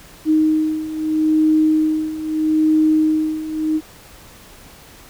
sine beating tone pair, 311.1 / 311.88 Hz, D#4 / D#4, 0 / +4 cents, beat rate 0.78 Hz, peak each -19 / -15 dBFS, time 0.25-3.81 s, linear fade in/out 50 ms, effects pink hiss -43 dBFS RMS until 5.09 s

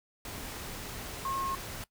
sine tone in noise, 1079 Hz, C#6, 47 cents flat, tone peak -31 dBFS, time 1.25-1.55 s, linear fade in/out 2 ms, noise pink, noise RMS -41 dBFS, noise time 0.25-1.84 s, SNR +7 dB, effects noise-tail reverb RT60 0.1 s tail -19 dB re dry

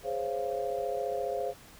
sine chord, Db major seventh, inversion second, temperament just, 415.8 / 519.7 / 554.4 / 693 Hz, Ab4 / C5 / Db5 / F5, +2 / -12 / 0 / -14 cents, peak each -36 / -34 / -37 / -35 dBFS, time 0.03-1.54 s, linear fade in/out 50 ms, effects pink hiss -53 dBFS RMS until 1.79 s

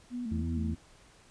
sine tone with vibrato, 233.1 Hz, A#3, in tune, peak -33 dBFS, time 0.1-0.76 s, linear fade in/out 50 ms, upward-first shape square, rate 3.2 Hz, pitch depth 85 cents each way
harmonic tone, 82.41 Hz, E2, in tune, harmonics 1 / 2 / 3 / 4, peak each -32 / -38 / -42 / -44 dBFS, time 0.31-0.75 s, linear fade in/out 10 ms
effects pink hiss -59 dBFS RMS until 1.3 s + resampled to 22050 Hz

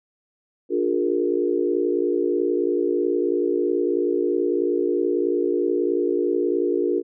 sine chord, Bb dominant seventh, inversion first, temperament equal with one note detuned, 293.7 / 356.8 / 415.3 / 466.2 Hz, D4 / F4 / Ab4 / Bb4, 0 / +37 / 0 / 0 cents, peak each -26 / -22 / -25 / -26 dBFS, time 0.69-7.03 s, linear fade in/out 50 ms, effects none

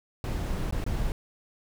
brown noise with dropouts, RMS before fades -29 dBFS, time 0.24-1.12 s, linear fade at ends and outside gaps 1 ms, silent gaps 0.71-0.724 / 0.841-0.864 s, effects none

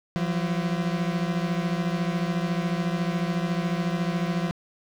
40% pulse beating tone pair, 169.9 / 183.9 Hz, F3 / F#3, -47 / -10 cents, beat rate 14 Hz, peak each -25 / -28 dBFS, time 0.16-4.51 s, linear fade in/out 0 ms, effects low-pass 5000 Hz 12 dB/octave + 8-bit

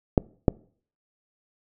clicks, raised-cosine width 2 ms, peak -3 dBFS, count 2, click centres 0.178 / 0.482 s, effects noise-tail reverb RT60 0.5 s tail -24 dB re dry

